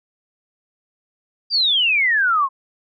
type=exponential sweep; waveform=sine; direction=down; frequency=4844 to 1040 Hz; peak=-14 dBFS; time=1.5-2.49 s; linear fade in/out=50 ms; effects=none